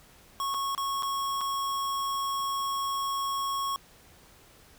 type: tone with dropouts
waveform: square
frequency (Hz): 1100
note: C#6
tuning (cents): -14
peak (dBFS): -29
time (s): 0.4-3.76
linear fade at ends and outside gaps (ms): 0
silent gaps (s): 0.541-0.545 / 0.749-0.778 / 1.024-1.031 / 1.409-1.413
effects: pink hiss -56 dBFS RMS until 4.78 s